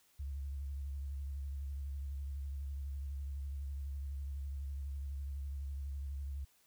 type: tone with vibrato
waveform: sine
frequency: 69.5 Hz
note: C#2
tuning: 5 cents sharp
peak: -38 dBFS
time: 0.19-6.45 s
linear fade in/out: 10 ms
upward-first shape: square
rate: 12 Hz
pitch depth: 42 cents each way
effects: white hiss -70 dBFS RMS until 6.66 s